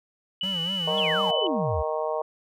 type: tone with pitch glide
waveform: sine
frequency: 2963 to 2994 Hz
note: F#7 to F#7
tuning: +2 to +20 cents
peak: -26 dBFS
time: 0.41-1.47 s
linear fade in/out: 2 ms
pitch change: +18 cents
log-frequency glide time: 0.76-1.25 s
type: tone with vibrato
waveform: square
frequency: 179.2 Hz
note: F3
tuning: 45 cents sharp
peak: -33 dBFS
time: 0.43-1.31 s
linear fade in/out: 5 ms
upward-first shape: sine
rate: 4.1 Hz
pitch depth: 160 cents each way
type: harmonic tone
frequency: 155.56 Hz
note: D#3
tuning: in tune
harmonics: 3 / 4 / 5 / 6 / 7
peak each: -30 / -28 / -34 / -34 / -35 dBFS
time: 0.87-2.22 s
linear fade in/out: 5 ms
type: exponential sweep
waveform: sine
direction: down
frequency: 3590 to 64.8 Hz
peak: -26 dBFS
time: 0.97-1.83 s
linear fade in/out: 20 ms
effects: none